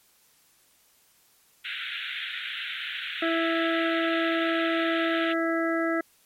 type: band-pass noise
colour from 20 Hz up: white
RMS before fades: -34 dBFS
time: 1.64-5.34 s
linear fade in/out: 20 ms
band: 1400 to 3700 Hz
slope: 96 dB/octave
type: harmonic tone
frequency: 330 Hz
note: E4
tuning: 2 cents sharp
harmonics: 1 / 2 / 4 / 5 / 6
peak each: -26 / -29 / -32 / -33 / -34 dBFS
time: 3.22-6.01 s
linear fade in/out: 5 ms
effects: white hiss -62 dBFS RMS until 6.25 s + MP3 64 kbps